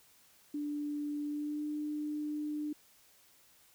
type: tone with pitch glide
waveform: sine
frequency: 293.7 to 299.4 Hz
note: D4 to D4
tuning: 0 to +33 cents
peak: -34 dBFS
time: 0.54-2.73 s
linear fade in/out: 5 ms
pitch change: +33 cents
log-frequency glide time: 1.25-1.67 s
effects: white hiss -64 dBFS RMS until 3.74 s